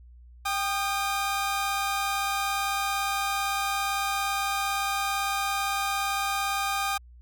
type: tone pair together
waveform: sawtooth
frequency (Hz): 790.1 / 1224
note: G5 / D#6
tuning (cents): +13 / -29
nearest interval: minor sixth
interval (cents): 758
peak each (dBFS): -25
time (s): 0.45-6.98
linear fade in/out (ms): 10
effects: added 60 Hz sine -47 dBFS peak until 7.21 s

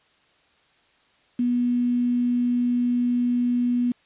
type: tone with quantisation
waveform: sine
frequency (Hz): 243.8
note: B3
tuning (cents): -22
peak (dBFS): -19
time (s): 1.39-3.92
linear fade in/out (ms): 5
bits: 7
effects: white hiss -61 dBFS RMS until 4.05 s + resampled to 8000 Hz

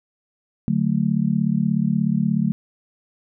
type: chord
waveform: sine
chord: D major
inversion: none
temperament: just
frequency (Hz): 146.83 / 183.54 / 220.2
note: D3 / F#3 / A3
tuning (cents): 0 / -14 / +2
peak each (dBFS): -23 / -21 / -21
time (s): 0.68-2.52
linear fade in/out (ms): 0
effects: none

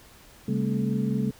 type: tone cluster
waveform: sine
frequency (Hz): 136.1 / 201.2 / 226.2 / 267.7 / 431.9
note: C#3 / G3 / A3 / C4 / A4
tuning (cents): -31 / +45 / +48 / +40 / -32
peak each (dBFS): -29 / -27 / -28 / -36 / -36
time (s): 0.48-1.31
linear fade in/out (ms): 5
effects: pink hiss -52 dBFS RMS until 1.39 s

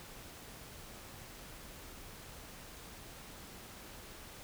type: silence
effects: pink hiss -51 dBFS RMS until 4.43 s

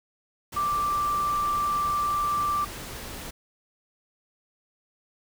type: tone in noise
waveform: sine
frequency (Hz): 1174.7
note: D6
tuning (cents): 0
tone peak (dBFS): -23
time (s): 0.56-2.65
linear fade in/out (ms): 10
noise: pink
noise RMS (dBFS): -38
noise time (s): 0.52-3.31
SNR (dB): +12
effects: none

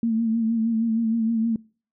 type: tone with vibrato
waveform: sine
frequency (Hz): 226.4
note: A3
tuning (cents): +50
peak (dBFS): -19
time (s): 0.03-1.56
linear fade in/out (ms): 2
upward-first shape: sine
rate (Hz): 6.4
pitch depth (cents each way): 42
effects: noise-tail reverb RT60 0.4 s tail -24 dB re dry

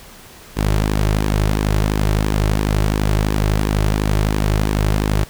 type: tone with flanger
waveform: sawtooth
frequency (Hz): 51.91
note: G#1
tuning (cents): 0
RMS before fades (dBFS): -17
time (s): 0.56-5.25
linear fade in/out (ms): 20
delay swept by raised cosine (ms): 1.4 to 4.2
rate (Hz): 2.9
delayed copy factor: -0.5
effects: pink hiss -41 dBFS RMS until 5.29 s

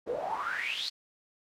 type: noise with band-pass filter sweep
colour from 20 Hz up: pink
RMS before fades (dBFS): -34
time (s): 0.06-0.9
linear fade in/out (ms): 20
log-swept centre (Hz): 420 to 4500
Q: 9.3
effects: none

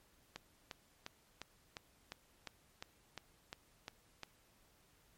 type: click train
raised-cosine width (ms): 0.2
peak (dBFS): -27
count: 12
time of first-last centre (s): 0.36-4.233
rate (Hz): 2.84
effects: pink hiss -70 dBFS RMS until 5.17 s + MP3 64 kbps

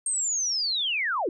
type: linear sweep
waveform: sine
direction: down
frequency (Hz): 8590 to 288.4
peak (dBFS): -24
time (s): 0.06-1.29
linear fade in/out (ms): 2
effects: none

